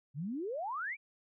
sine exponential sweep, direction up, 129.9 to 2426 Hz, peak -35 dBFS, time 0.14-0.97 s, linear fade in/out 50 ms, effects none

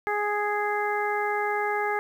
harmonic tone, 415.3 Hz, G#4, in tune, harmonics 1 / 2 / 3 / 4 / 5, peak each -29 / -28 / -33 / -32 / -33 dBFS, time 0.07-1.99 s, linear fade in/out 0 ms, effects 9-bit

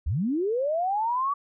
sine linear sweep, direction up, 56.6 to 1152 Hz, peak -23 dBFS, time 0.06-1.34 s, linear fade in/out 10 ms, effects none

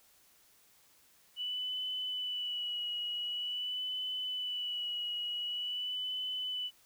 sine tone with vibrato, 2960 Hz, F#7, in tune, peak -34 dBFS, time 1.36-6.71 s, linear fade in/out 50 ms, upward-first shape sine, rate 0.46 Hz, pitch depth 31 cents each way, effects white hiss -65 dBFS RMS until 6.85 s

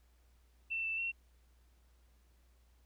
sine tone with pitch steps, 2682 / 2657 / 2721 Hz, E7 / E7 / F7, +29 / +13 / -46 cents, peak -34 dBFS, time 0.7-1.12 s, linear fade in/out 20 ms, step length 140 ms, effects added 60 Hz sine -64 dBFS peak until 2.85 s + pink hiss -75 dBFS RMS until 2.85 s

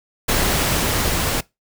pink noise with level ramp, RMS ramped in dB -18 to -21 dBFS, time 0.28-1.41 s, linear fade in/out 10 ms, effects noise-tail reverb RT60 0.2 s tail -22 dB re dry

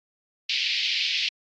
pink band-pass noise, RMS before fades -26 dBFS, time 0.49-1.29 s, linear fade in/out 5 ms, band 2300 to 4900 Hz, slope 48 dB/octave, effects AAC 32 kbps

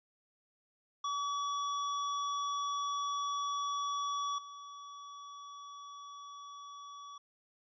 square tone with level steps, 1140 Hz, C#6, 48 cents sharp, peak -34 / -47 dBFS, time 1.04-7.18 s, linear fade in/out 5 ms, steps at 4.38 s, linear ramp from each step 5 ms, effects resampled to 16000 Hz

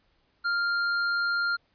sine tone with hard clipping, 1398 Hz, F6, 1 cent sharp, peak -26 dBFS, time 0.44-1.57 s, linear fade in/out 20 ms, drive 13 dB, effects pink hiss -69 dBFS RMS until 1.74 s + resampled to 11025 Hz

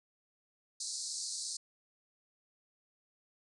pink band-pass noise, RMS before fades -40 dBFS, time 0.8-1.57 s, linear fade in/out 5 ms, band 4100 to 9400 Hz, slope 96 dB/octave, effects none

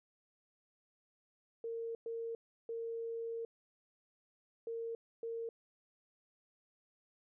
sine tone bursts at uneven times, 459.2 Hz, A#4, 26 cents flat, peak -38 dBFS, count 5, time 1.64-1.95 / 2.06-2.35 / 2.69-3.45 / 4.67-4.95 / 5.23-5.49 s, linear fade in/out 2 ms, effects none

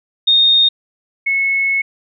sine tone pair in turn, 3689 / 2193 Hz, A#7 / C#7, -19 / -19 cents, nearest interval major sixth, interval 900 cents, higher first, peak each -8 / -13 dBFS, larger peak first, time 0.27-0.69 / 1.26-1.82 s, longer second, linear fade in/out 10 ms, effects none

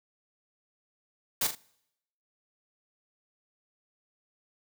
white noise with echo, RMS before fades -27 dBFS, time 1.41-1.47 s, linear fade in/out 5 ms, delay 41 ms, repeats 2, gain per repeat -8 dB, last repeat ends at 1.552 s, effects noise-tail reverb RT60 0.8 s tail -24 dB re dry

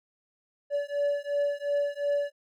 triangle beating tone pair, 573 / 575.8 Hz, D5 / D5, -43 / -34 cents, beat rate 2.8 Hz, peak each -27 dBFS, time 0.7-2.32 s, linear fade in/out 50 ms, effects none

